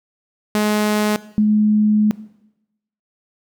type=tone pair in turn; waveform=sawtooth / sine; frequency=211 / 212 Hz; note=G#3 / G#3; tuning=+28 / +36 cents; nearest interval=unison; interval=8 cents; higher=second; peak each=-11 dBFS; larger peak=neither; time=0.55-1.16 / 1.38-2.11 s; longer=second; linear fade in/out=0 ms; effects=noise-tail reverb RT60 0.9 s tail -18 dB re dry